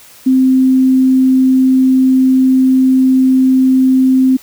sine tone, 260.6 Hz, C4, 7 cents flat, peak -6 dBFS, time 0.26-4.37 s, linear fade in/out 10 ms, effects white hiss -40 dBFS RMS until 4.42 s

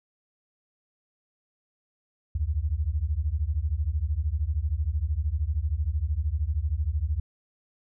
sine beating tone pair, 69.3 / 82.3 Hz, C#2 / E2, 0 / -2 cents, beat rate 13 Hz, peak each -27 dBFS, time 2.35-7.2 s, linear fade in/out 5 ms, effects none

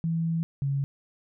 sine tone pair in turn, 164.81 / 138.84 Hz, E3 / C#3, 0 / +3 cents, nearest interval minor third, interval 297 cents, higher first, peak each -24 dBFS, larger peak neither, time 0.04-0.43 / 0.62-0.84 s, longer first, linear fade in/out 0 ms, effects none

